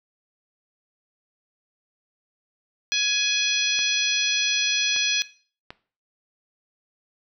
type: harmonic tone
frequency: 837 Hz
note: G#5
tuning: 13 cents sharp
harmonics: 2 / 3 / 4 / 5 / 6 / 7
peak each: -33 / -26 / -26 / -27 / -32 / -30 dBFS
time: 2.92-5.22 s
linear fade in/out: 0 ms
type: clicks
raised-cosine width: 0.3 ms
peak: -20 dBFS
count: 3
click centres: 3.791 / 4.963 / 5.705 s
effects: noise-tail reverb RT60 0.4 s tail -17 dB re dry